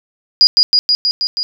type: tone with echo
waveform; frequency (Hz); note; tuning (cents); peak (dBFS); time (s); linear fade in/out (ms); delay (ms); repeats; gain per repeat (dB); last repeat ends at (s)
sine; 4886; D#8; -32; -3; 0.41-0.47; 0; 160; 6; -2; 1.43
effects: none